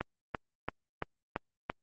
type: click train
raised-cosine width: 0.5 ms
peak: -17 dBFS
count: 6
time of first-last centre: 0.01-1.699 s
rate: 2.96 Hz
effects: Opus 24 kbps